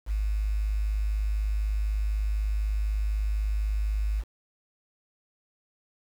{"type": "tone with quantisation", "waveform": "sine", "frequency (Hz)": 52, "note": "G#1", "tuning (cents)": 3, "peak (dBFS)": -24, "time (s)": [0.06, 4.24], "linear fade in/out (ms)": 50, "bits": 8, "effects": []}